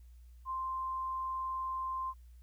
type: tone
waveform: sine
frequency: 1046.5 Hz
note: C6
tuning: in tune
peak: -34 dBFS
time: 0.45-2.14 s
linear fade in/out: 50 ms
effects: added 60 Hz sine -52 dBFS peak until 2.42 s + white hiss -75 dBFS RMS until 2.42 s